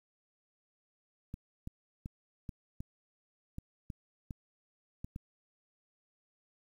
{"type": "clicks", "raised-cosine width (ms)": 5, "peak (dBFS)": -28, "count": 10, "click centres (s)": [1.341, 1.674, 2.059, 2.492, 2.805, 3.584, 3.902, 4.308, 5.045, 5.161], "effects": ["10-bit"]}